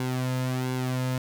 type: tone with flanger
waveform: sawtooth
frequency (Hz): 128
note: C3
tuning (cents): -38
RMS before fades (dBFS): -28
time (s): 0-1.18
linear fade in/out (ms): 2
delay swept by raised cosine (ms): 1.6 to 2.7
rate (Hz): 1.4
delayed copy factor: -0.6
effects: none